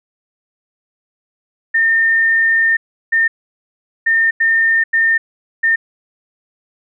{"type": "tone bursts at uneven times", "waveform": "sine", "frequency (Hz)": 1815, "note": "A#6", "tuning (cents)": -47, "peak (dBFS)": -10, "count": 6, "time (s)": [[1.74, 2.77], [3.12, 3.28], [4.06, 4.31], [4.4, 4.84], [4.93, 5.18], [5.63, 5.76]], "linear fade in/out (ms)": 10, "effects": []}